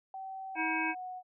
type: tone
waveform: sine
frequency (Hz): 767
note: G5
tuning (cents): -38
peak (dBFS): -39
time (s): 0.14-0.56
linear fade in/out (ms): 2
type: tone with tremolo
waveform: sine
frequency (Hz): 736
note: F#5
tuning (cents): -9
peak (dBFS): -38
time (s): 0.54-1.23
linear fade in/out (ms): 50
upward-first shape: sine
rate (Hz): 2.5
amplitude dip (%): 25
type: harmonic tone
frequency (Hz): 320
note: D#4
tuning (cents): +49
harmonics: 1 / 3 / 5 / 7 / 8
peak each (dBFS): -36 / -36 / -36 / -36 / -36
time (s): 0.55-0.95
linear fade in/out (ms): 50
effects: none